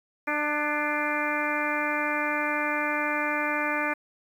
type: harmonic tone with a mistuned harmonic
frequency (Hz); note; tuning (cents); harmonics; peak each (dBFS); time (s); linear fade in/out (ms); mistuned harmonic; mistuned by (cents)
298; D4; +25; 1 / 2 / 3 / 4 / 5 / 6 / 7 / 8; -33 / -33 / -33 / -33 / -33 / -33 / -33 / -33; 0.27-3.94; 10; 6; -43
effects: 9-bit